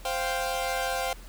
sawtooth chord, C suspended fourth, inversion none, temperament equal, 523.3 / 698.5 / 784 Hz, C5 / F5 / G5, 0 / 0 / 0 cents, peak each -28 dBFS, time 0.05-1.13 s, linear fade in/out 2 ms, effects added 42 Hz sine -43 dBFS peak until 1.28 s + pink hiss -51 dBFS RMS until 1.28 s

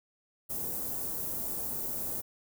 white band-stop noise, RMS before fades -35 dBFS, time 0.49-2.22 s, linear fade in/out 20 ms, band 590 to 13000 Hz, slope 12 dB/octave, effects none

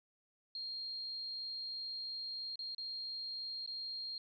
sine tone with dropouts, 4221 Hz, C8, 14 cents sharp, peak -40 dBFS, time 0.55-4.18 s, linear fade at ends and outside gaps 2 ms, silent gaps 2.557-2.591 / 2.748-2.781 / 3.663-3.675 s, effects none

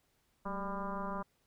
sine tone with frequency modulation, 593 Hz, D5, 17 cents sharp, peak -35 dBFS, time 0.45-1.23 s, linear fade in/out 10 ms, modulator 202 Hz, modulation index 3.3, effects pink hiss -75 dBFS RMS until 1.46 s

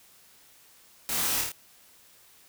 white noise with echo, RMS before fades -31 dBFS, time 1.09-1.41 s, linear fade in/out 0 ms, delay 27 ms, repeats 4, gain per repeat -2 dB, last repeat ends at 1.518 s, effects white hiss -57 dBFS RMS until 2.48 s

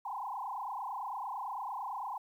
sine tone with frequency modulation, 910 Hz, A#5, 42 cents flat, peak -36 dBFS, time 0.05-2.18 s, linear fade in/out 5 ms, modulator 28.9 Hz, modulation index 4.6, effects 11-bit

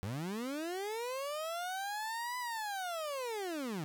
30% pulse linear two-way sweep, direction up then down, 89.2 to 1003 to 144.2 Hz, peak -34 dBFS, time 0.03-3.84 s, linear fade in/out 0 ms, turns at 2.38 s, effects none

